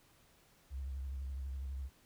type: tone with vibrato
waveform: sine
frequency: 67.3 Hz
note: C2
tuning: 49 cents sharp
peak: -37 dBFS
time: 0.7-1.9 s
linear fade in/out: 50 ms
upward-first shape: sine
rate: 12 Hz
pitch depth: 68 cents each way
effects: tanh soft clip ceiling -35 dBFS + pink hiss -67 dBFS RMS until 2.05 s